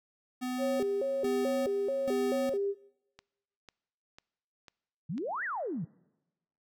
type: tone with tremolo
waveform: square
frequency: 252 Hz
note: B3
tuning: 35 cents sharp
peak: -33 dBFS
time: 0.41-2.58 s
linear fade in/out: 20 ms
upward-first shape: square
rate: 1.2 Hz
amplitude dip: 80%
type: tone with vibrato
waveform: sine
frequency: 466.6 Hz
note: A#4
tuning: 2 cents sharp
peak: -28 dBFS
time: 0.58-2.75 s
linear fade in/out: 50 ms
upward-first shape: square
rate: 2.3 Hz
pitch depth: 270 cents each way
type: click train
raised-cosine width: 0.2 ms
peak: -32 dBFS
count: 5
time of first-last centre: 3.19-5.18 s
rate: 2.01 Hz
type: exponential two-way sweep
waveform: sine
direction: up then down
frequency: 138.59 to 2008 to 138.59 Hz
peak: -32 dBFS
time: 5.09-5.85 s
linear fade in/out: 10 ms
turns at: 5.44 s
effects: noise-tail reverb RT60 1.0 s tail -24 dB re dry